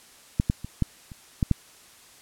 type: clicks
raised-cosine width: 5 ms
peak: -8 / -9 / -21 / -9 / -28 / -9 / -7 dBFS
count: 7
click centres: 0.399 / 0.499 / 0.646 / 0.823 / 1.118 / 1.428 / 1.513 s
effects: white hiss -52 dBFS RMS until 2.21 s + low-pass 11000 Hz 12 dB/octave